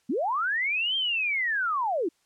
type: linear two-way sweep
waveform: sine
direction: up then down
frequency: 202.4 to 3200 to 291.4 Hz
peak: -24 dBFS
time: 0.09-2.09 s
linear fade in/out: 10 ms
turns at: 0.96 s
effects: white hiss -69 dBFS RMS until 2.25 s + low-pass 9000 Hz 12 dB/octave